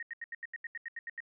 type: tone bursts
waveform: sine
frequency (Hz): 1864.7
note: A#6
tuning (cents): 0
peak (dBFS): -37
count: 12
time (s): 0-1.204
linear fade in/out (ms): 2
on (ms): 27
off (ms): 80
effects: none